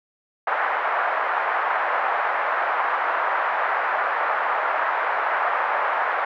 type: band-pass noise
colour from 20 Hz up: pink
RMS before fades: -23 dBFS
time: 0.47-6.25 s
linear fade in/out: 5 ms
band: 700 to 1700 Hz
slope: 24 dB/octave
effects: none